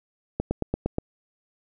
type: slowing click train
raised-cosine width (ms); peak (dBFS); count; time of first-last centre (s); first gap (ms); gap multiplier
2; -11; 6; 0.4-0.984; 110; 1.03
effects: none